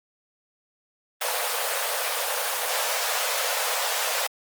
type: high-pass noise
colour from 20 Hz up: pink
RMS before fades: -26 dBFS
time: 1.21-4.27 s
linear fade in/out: 5 ms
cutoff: 470 Hz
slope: 96 dB/octave
effects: Opus 24 kbps